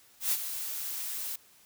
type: noise with ADSR envelope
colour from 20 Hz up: blue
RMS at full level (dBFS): -26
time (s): 0.2-1.36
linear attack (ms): 120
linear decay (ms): 46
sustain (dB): -10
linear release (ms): 6
effects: white hiss -60 dBFS RMS until 1.65 s